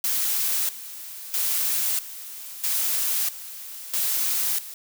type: noise with tremolo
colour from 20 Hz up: blue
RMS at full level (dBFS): -24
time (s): 0.04-4.74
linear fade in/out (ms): 2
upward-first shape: square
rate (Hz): 0.77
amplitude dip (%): 80
effects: none